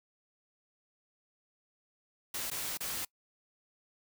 white noise with dropouts, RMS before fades -37 dBFS, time 2.34-3.05 s, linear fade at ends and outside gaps 5 ms, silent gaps 2.502-2.513 / 2.774-2.805 s, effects noise-tail reverb RT60 0.1 s tail -25 dB re dry

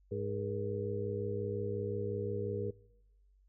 harmonic tone with a mistuned harmonic, 102.9 Hz, G#2, 16 cents flat, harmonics 1 / 2 / 3 / 4 / 5, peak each -39 / -44 / -48 / -38 / -40 dBFS, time 0.11-2.71 s, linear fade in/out 10 ms, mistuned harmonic 5, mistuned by -130 cents, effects noise-tail reverb RT60 1.0 s tail -24 dB re dry + added 48 Hz sine -63 dBFS peak until 3.48 s

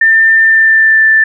sine tone with pitch glide, 1794 to 1767.3 Hz, A6 to A6, +33 to +7 cents, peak -4 dBFS, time 0.01-1.24 s, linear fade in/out 5 ms, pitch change -26 cents, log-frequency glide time 0.41-1.04 s, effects none

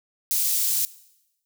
white high-pass noise, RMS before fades -23 dBFS, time 0.31-0.85 s, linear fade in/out 0 ms, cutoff 5500 Hz, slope 12 dB/octave, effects noise-tail reverb RT60 0.9 s tail -19 dB re dry

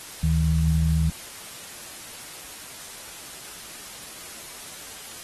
sine tone pair together, 74.7 / 158.74 Hz, D2 / D#3, +30 / +35 cents, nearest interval octave + minor second, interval 1305 cents, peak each -21 dBFS, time 0.23-1.1 s, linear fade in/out 5 ms, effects white hiss -40 dBFS RMS until 5.23 s + AAC 32 kbps

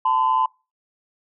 sine tone pair together, 887 / 1017.4 Hz, A5 / C6, +14 / -49 cents, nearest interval major second, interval 237 cents, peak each -20 / -17 dBFS, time 0.05-0.46 s, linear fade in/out 5 ms, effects noise-tail reverb RT60 0.3 s tail -25 dB re dry + tanh soft clip ceiling -10 dBFS

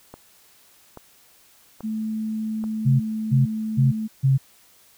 click train, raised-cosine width 1 ms, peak -24 dBFS, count 4, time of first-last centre 0.14-2.64 s, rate 1.2 Hz
sine tone, 218.4 Hz, A3, 13 cents flat, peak -24 dBFS, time 1.83-4.08 s, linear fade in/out 20 ms
sine tone bursts, 134.4 Hz, C3, 47 cents sharp, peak -14 dBFS, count 4, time 2.85-4.38 s, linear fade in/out 20 ms, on 150 ms, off 310 ms
effects white hiss -55 dBFS RMS until 4.97 s

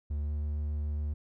triangle tone with pitch glide, 73.42 to 74.4 Hz, D2 to D2, 0 to +23 cents, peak -28 dBFS, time 0.1-1.14 s, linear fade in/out 10 ms, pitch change +23 cents, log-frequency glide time 0.22-0.33 s, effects none

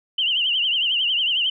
sine tone with vibrato, 2960 Hz, F#7, in tune, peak -18 dBFS, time 0.18-1.5 s, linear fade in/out 5 ms, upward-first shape triangle, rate 11 Hz, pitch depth 140 cents each way, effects none

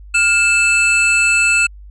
square tone pair together, 1411.1 / 2637 Hz, F6 / E7, +17 / 0 cents, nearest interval major seventh, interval 1083 cents, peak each -19 / -12 dBFS, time 0.14-1.67 s, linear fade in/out 10 ms, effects added 50 Hz sine -34 dBFS peak until 1.9 s + resampled to 22050 Hz

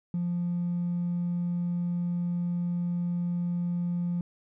sine tone with hard clipping, 174.61 Hz, F3, in tune, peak -27 dBFS, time 0.14-4.21 s, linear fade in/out 2 ms, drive 1 dB, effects none

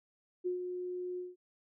sine tone with ADSR envelope, 360.8 Hz, F#4, 44 cents flat, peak -30 dBFS, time 0.44-1.36 s, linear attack 25 ms, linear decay 120 ms, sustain -6 dB, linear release 180 ms, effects none

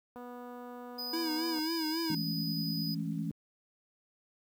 click train, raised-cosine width 1 ms, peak -34 dBFS, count 351, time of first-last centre 0.16-1.589 s, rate 245 Hz
square tone, 4978 Hz, D#8, in tune, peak -37 dBFS, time 0.98-2.95 s, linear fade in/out 10 ms
square tone with vibrato, 321.2 Hz, E4, 45 cents flat, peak -33 dBFS, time 1.13-2.15 s, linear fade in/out 5 ms, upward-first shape sine, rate 3.7 Hz, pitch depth 70 cents each way
sine chord, A major seventh, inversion second, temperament equal with one note detuned, 164.81 / 207.7 / 217.7 / 277.2 Hz, E3 / G#3 / A3 / C#4, 0 / 0 / -18 / 0 cents, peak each -35 / -41 / -39 / -39 dBFS, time 2.1-3.31 s, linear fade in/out 2 ms
effects high-pass 60 Hz 12 dB/octave + 10-bit

